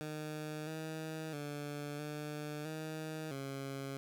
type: tone with pitch steps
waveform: 15% pulse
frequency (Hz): 153.2 / 158.2 / 145.9 / 149.6 / 156.9 / 137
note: D#3 / D#3 / D3 / D3 / D#3 / C#3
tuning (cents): -27 / +29 / -11 / +32 / +15 / -20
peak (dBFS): -34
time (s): 0.01-3.97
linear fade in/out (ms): 0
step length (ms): 660
effects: none